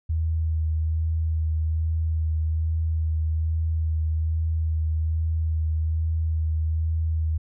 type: tone with vibrato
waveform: sine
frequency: 79.7 Hz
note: D#2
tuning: 42 cents sharp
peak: -21 dBFS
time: 0.09-7.38 s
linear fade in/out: 10 ms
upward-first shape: sine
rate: 1.2 Hz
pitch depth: 17 cents each way
effects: none